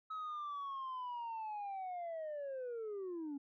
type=linear sweep; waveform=sine; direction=down; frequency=1287 to 273.2 Hz; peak=-38 dBFS; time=0.1-3.38 s; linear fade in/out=10 ms; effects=tanh soft clip ceiling -39 dBFS